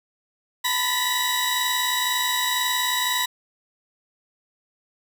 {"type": "tone cluster", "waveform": "sawtooth", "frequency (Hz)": [927, 999, 1764, 1939, 3856], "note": ["A#5", "B5", "A6", "B6", "B7"], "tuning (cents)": [-10, 20, 4, -32, -42], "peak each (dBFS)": [-31, -22, -31, -25, -22], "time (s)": [0.64, 3.26], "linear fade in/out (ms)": 10, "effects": []}